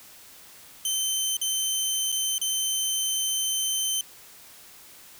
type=tone with dropouts; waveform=15% pulse; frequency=3087 Hz; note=G7; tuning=27 cents flat; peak=-17 dBFS; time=0.85-4.01 s; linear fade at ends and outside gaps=2 ms; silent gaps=1.369-1.414 / 2.119-2.124 / 2.382-2.414 s; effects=white hiss -49 dBFS RMS until 5.19 s